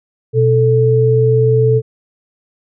sine tone pair together, 123.47 / 440 Hz, B2 / A4, 0 / 0 cents, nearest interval octave + minor seventh, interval 2200 cents, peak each -11 dBFS, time 0.33-1.82 s, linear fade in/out 50 ms, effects none

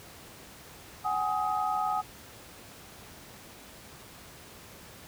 sine tone cluster, 749 / 829 / 1257 Hz, F#5 / G#5 / D#6, +21 / -3 / +17 cents, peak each -31 dBFS, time 1.04-2.02 s, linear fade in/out 20 ms, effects pink hiss -49 dBFS RMS until 5.07 s + high-pass 60 Hz 12 dB/octave

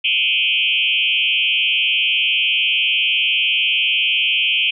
sine tone with frequency modulation, 2797 Hz, F7, 2 cents sharp, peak -14 dBFS, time 0.04-4.71 s, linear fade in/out 10 ms, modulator 130 Hz, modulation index 3.2, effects none

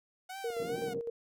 sawtooth tone with vibrato, 729 Hz, F#5, 26 cents flat, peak -37 dBFS, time 0.29-0.94 s, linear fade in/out 10 ms, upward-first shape sine, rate 2.4 Hz, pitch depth 120 cents each way
sine tone with tremolo, 466.2 Hz, A#4, in tune, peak -32 dBFS, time 0.44-1.1 s, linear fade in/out 5 ms, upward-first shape square, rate 7.9 Hz, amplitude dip 55%
pink band-pass noise, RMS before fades -43 dBFS, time 0.59-1 s, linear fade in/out 10 ms, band 160 to 450 Hz, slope 24 dB/octave
effects none

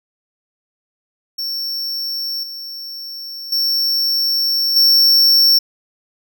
square tone with level steps, 5450 Hz, F8, 43 cents flat, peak -21 / -28 / -15 / -9 dBFS, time 1.38-5.59 s, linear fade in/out 10 ms, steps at 2.43 / 3.52 / 4.76 s, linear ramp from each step 5 ms, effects none

